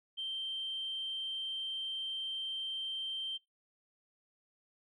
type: tone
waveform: sine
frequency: 3136 Hz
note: G7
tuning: in tune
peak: -35 dBFS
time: 0.17-3.38 s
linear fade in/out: 20 ms
effects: noise-tail reverb RT60 0.2 s tail -23 dB re dry + tanh soft clip ceiling -31 dBFS